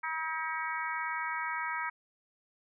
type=harmonic tone; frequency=319.3 Hz; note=D#4; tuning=45 cents sharp; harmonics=3 / 4 / 5 / 6 / 7; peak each=-37 / -38 / -39 / -40 / -40 dBFS; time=0.03-1.9 s; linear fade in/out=10 ms; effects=none